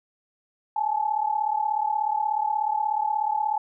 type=tone pair together; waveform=sine; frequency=836.4 / 873 Hz; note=G#5 / A5; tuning=+12 / -14 cents; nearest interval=minor second; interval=74 cents; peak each=-25 dBFS; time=0.76-3.58 s; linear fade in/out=5 ms; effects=none